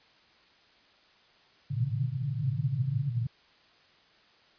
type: band-pass noise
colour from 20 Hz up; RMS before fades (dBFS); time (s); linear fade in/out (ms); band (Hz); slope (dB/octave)
pink; -30; 1.7-3.27; 10; 110 to 150; 96
effects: white hiss -61 dBFS RMS until 4.58 s + resampled to 11025 Hz